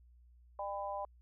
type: harmonic tone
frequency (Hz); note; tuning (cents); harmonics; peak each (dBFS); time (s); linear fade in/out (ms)
200.1; G3; +36; 3 / 4 / 5; -41 / -41 / -42; 0.59-1.05; 2
effects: added 60 Hz sine -59 dBFS peak until 1.21 s

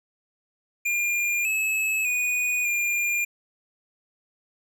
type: tone with pitch steps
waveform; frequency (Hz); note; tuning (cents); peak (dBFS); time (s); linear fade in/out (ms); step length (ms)
square; 2407 / 2592 / 2469 / 2406; D7 / E7 / D#7 / D7; +42 / -30 / -14 / +41; -23; 0.85-3.25; 10; 600
effects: none

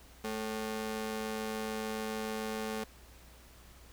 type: ring-modulated tone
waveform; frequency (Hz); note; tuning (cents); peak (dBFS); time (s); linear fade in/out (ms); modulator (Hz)
sawtooth; 328.9; E4; -4; -28; 0.24-2.84; 5; 111
effects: added 60 Hz sine -56 dBFS peak until 3.92 s + pink hiss -58 dBFS RMS until 3.92 s

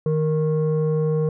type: tone pair together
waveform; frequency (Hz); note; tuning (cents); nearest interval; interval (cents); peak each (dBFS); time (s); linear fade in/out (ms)
sine; 155.37 / 466.2; D#3 / A#4; -2 / 0; octave + perfect fifth; 1902; -18 / -19; 0.06-1.29; 2
effects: tanh soft clip ceiling -16 dBFS

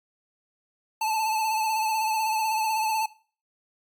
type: tone with vibrato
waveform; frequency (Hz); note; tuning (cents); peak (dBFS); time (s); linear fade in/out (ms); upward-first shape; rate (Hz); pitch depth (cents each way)
square; 876; A5; -8; -24; 1.01-3.06; 5; sine; 16; 38
effects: noise-tail reverb RT60 0.4 s tail -19 dB re dry + MP3 96 kbps

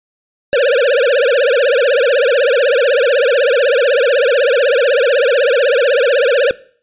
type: tone with vibrato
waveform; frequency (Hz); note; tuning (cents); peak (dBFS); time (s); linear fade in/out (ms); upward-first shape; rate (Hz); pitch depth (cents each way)
square; 523.3; C5; 0; -10; 0.53-6.51; 0; triangle; 16; 260
effects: noise-tail reverb RT60 0.5 s tail -20 dB re dry + resampled to 8000 Hz

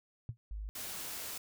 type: tone with exponential decay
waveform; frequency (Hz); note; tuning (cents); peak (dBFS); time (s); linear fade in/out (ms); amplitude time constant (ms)
sine; 116.54; A#2; 0; -32; 0.29-0.37; 0; 17
type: tone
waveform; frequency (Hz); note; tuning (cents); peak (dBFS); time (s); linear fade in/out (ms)
sine; 51.91; G#1; 0; -38; 0.51-0.69; 0
type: noise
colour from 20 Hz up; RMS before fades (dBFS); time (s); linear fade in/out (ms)
white; -42; 0.75-1.38; 5
effects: none

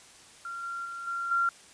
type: tone with level steps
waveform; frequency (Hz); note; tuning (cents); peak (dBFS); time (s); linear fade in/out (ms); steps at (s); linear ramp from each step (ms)
sine; 1379; F6; -22; -35 / -33 / -36 / -30 / -23; 0.45-1.49; 2; 0.63 / 0.85 / 1.07 / 1.31; 5
effects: white hiss -53 dBFS RMS until 1.73 s + resampled to 22050 Hz

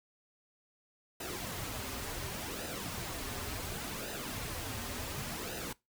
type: noise with flanger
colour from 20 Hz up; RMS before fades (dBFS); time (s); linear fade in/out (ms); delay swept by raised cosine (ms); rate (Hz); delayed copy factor
pink; -40; 1.2-5.73; 5; 0.89 to 6.29; 0.69; -0.6
effects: noise-tail reverb RT60 0.2 s tail -21 dB re dry

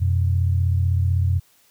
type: tone pair together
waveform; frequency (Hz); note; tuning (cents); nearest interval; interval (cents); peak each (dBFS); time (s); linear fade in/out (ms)
sine; 89.3 / 125.2; F2 / B2; +39 / +24; tritone; 585; -17 / -24; 0-1.4; 20
effects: white hiss -58 dBFS RMS until 1.7 s

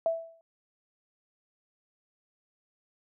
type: tone with exponential decay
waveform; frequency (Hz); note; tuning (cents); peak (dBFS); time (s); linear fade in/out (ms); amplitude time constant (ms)
sine; 659.3; E5; 0; -21; 0.06-0.41; 1; 74
effects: none

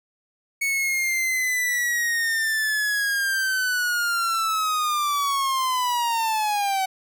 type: linear sweep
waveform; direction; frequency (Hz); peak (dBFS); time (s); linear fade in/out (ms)
45% pulse; down; 2221 to 754; -21; 0.61-6.86; 10
effects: none

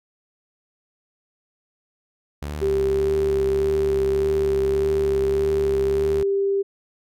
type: tone with vibrato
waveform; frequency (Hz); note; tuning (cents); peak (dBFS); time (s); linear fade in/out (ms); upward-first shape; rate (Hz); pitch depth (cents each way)
sawtooth; 71.4; D2; -48; -24; 2.42-6.23; 5; triangle; 1.7; 100
type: tone with pitch glide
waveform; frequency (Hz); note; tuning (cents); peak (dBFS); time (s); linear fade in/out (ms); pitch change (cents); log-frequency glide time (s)
sine; 391.9 to 395.3; G4 to G4; 0 to +15; -18; 2.61-6.63; 20; +15; 4.41-5.94
effects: none

